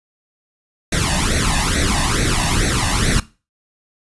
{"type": "noise with flanger", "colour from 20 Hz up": "pink", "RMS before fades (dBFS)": -17, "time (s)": [0.92, 3.2], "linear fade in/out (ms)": 5, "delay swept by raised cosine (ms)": [0.49, 1.12], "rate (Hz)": 2.3, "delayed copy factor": 0.8, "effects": ["noise-tail reverb RT60 0.3 s tail -19 dB re dry", "resampled to 24000 Hz"]}